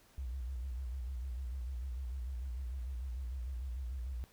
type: tone with vibrato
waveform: sine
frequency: 63.1 Hz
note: B1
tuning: 38 cents sharp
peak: -37 dBFS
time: 0.18-4.24 s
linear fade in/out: 0 ms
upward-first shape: square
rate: 6.7 Hz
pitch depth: 100 cents each way
effects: pink hiss -65 dBFS RMS until 4.32 s